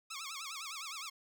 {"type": "tone with vibrato", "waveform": "10% pulse", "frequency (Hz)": 1202, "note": "D6", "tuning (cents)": 40, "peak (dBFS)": -33, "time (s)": [0.1, 1.1], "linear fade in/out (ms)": 10, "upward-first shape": "sine", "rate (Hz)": 9.8, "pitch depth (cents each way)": 190, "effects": []}